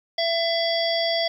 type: harmonic tone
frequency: 670 Hz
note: E5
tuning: 28 cents sharp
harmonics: 1 / 3 / 5 / 7 / 8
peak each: -23 / -30 / -27 / -28 / -34 dBFS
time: 0.18-1.28 s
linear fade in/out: 5 ms
effects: 9-bit